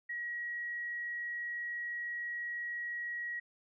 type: tone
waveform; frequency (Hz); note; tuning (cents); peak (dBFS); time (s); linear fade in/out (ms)
sine; 1907; A#6; +39; -36; 0.09-3.4; 10
effects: none